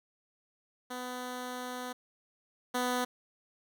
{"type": "tone pair in turn", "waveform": "10% pulse", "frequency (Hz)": [250, 248.7], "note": ["B3", "B3"], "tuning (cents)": [21, 12], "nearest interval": "unison", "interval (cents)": 9, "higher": "first", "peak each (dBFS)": [-29, -21], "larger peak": "second", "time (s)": [[0.9, 1.93], [2.74, 3.05]], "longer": "first", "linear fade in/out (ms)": 10, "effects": []}